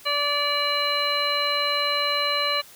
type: harmonic tone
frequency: 580 Hz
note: D5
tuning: 22 cents flat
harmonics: 1 / 2 / 3 / 4 / 5 / 7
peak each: -29 / -27 / -33 / -29 / -29 / -26 dBFS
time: 0.05-2.62 s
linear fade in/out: 20 ms
effects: white hiss -48 dBFS RMS until 2.75 s

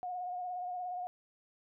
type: tone with vibrato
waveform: sine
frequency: 722 Hz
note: F#5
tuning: 43 cents flat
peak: -36 dBFS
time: 0.03-1.07 s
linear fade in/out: 0 ms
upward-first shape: sine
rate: 17 Hz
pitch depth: 31 cents each way
effects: none

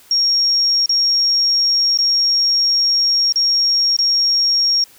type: tone with dropouts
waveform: sine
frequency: 5570 Hz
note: F8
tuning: 5 cents flat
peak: -12 dBFS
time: 0.11-4.84 s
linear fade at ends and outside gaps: 2 ms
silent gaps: 0.86-0.893 / 1.975-1.987 / 3.324-3.358 / 3.966-3.988 s
effects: white hiss -47 dBFS RMS until 4.98 s

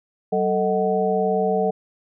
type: tone cluster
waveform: sine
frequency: 190.2 / 443.6 / 626 / 744 Hz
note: F#3 / A4 / D#5 / F#5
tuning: +48 / +14 / +10 / +9 cents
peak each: -25 / -21 / -25 / -24 dBFS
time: 0.32-1.71 s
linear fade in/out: 10 ms
effects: none

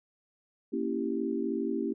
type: chord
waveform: sine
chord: A# diminished seventh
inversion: none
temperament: equal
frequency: 233.1 / 277.2 / 329.6 / 392 Hz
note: A#3 / C#4 / E4 / G4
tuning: 0 / 0 / 0 / 0 cents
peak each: -34 dBFS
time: 0.72-1.94 s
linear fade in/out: 20 ms
effects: none

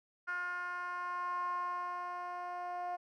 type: tone with band-pass filter sweep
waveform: 10% pulse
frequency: 355.6 Hz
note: F4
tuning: 31 cents sharp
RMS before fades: -39 dBFS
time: 0.27-2.97 s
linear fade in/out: 20 ms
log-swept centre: 1400 to 760 Hz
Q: 6.3
effects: none

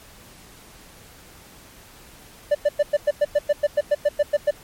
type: tone bursts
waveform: triangle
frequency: 587.3 Hz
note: D5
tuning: in tune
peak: -12 dBFS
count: 15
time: 2.51-4.51 s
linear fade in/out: 10 ms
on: 40 ms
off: 100 ms
effects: pink hiss -47 dBFS RMS until 4.63 s + MP3 64 kbps

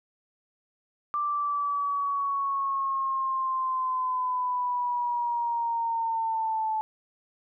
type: linear sweep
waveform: sine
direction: down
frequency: 1180 to 869 Hz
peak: -25 dBFS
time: 1.14-6.81 s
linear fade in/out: 0 ms
effects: none

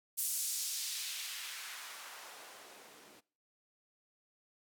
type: noise with band-pass filter sweep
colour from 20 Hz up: blue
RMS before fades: -42 dBFS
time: 0.17-3.21 s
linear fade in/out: 20 ms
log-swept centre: 9800 to 250 Hz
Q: 1
effects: noise-tail reverb RT60 0.5 s tail -24 dB re dry

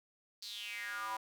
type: tone with high-pass filter sweep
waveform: square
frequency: 109.9 Hz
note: A2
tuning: 2 cents flat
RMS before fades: -42 dBFS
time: 0.42-1.17 s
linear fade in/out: 5 ms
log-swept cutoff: 4600 to 900 Hz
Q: 6.3
effects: none

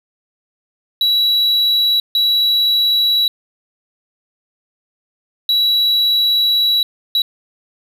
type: tone bursts at uneven times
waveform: triangle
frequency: 3912 Hz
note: B7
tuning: 17 cents flat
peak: -10 dBFS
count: 4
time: 1.01-2 / 2.15-3.28 / 5.49-6.83 / 7.15-7.22 s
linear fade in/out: 2 ms
effects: none

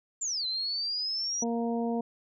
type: exponential two-way sweep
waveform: sine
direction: down then up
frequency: 7459 to 4017 to 5880 Hz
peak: -29 dBFS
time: 0.21-1.44 s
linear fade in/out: 10 ms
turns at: 0.46 s
type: harmonic tone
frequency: 233.1 Hz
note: A#3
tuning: in tune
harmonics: 1 / 2 / 3 / 4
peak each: -29 / -33 / -36 / -42 dBFS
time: 1.42-2.01 s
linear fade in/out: 5 ms
effects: none

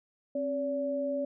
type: tone pair together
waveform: sine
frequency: 267.5 / 571.9 Hz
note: C4 / D5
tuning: +38 / -46 cents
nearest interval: octave + minor second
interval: 1316 cents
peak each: -34 / -30 dBFS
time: 0.35-1.25 s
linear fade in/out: 5 ms
effects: none

